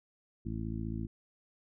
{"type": "harmonic tone", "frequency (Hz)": 55, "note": "A1", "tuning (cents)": 0, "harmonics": [1, 2, 3, 4, 5, 6], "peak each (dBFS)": [-40, -39, -43, -40, -46, -44], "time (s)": [0.45, 1.07], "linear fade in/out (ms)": 10, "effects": []}